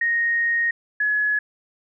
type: tone pair in turn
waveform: sine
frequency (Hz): 1864.7 / 1694.6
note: A#6 / G#6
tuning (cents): 0 / +34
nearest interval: major second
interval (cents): 166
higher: first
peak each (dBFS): -18 / -18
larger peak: neither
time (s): 0.01-0.71 / 1-1.39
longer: first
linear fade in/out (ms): 5
effects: none